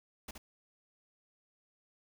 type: noise with echo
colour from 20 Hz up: pink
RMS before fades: -44 dBFS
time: 0.28-0.31 s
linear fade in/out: 5 ms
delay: 70 ms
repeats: 1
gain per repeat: -5 dB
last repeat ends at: 0.38 s
effects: none

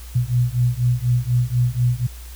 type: beating tone pair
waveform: sine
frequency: 120.6 / 124.7 Hz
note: B2 / B2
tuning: -41 / +17 cents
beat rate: 4.1 Hz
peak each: -19 dBFS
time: 0.15-2.07 s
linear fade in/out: 10 ms
effects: added 60 Hz sine -34 dBFS peak until 2.35 s + white hiss -44 dBFS RMS until 2.35 s

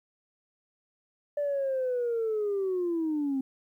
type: linear sweep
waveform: sine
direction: down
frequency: 587.3 to 261.6 Hz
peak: -25 dBFS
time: 1.37-3.41 s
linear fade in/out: 5 ms
effects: tanh soft clip ceiling -23 dBFS + 11-bit

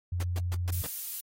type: tone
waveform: sine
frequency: 88.5 Hz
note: F2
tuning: 23 cents sharp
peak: -28 dBFS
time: 0.12-0.82 s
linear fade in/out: 5 ms
type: noise bursts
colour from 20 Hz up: pink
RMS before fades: -39 dBFS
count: 5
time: 0.2-0.865 s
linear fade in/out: 2 ms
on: 29 ms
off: 130 ms
type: noise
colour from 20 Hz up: violet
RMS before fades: -35 dBFS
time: 0.72-1.21 s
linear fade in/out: 10 ms
effects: AAC 48 kbps

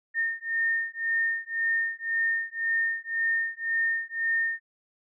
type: beating tone pair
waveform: sine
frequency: 1824 / 1825.9 Hz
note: A#6 / A#6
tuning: -38 / -36 cents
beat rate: 1.9 Hz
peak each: -28 dBFS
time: 0.14-4.6 s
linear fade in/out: 50 ms
effects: none

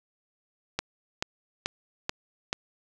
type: click train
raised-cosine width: 0.2 ms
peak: -10 dBFS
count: 5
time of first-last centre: 0.79-2.529 s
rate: 2.3 Hz
effects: none

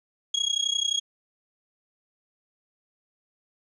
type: tone with amplitude modulation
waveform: 35% pulse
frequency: 3299 Hz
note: G#7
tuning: 12 cents flat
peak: -18 dBFS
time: 0.34-1 s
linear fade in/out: 5 ms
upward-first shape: sine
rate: 31.5 Hz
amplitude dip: 90%
effects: resampled to 24000 Hz

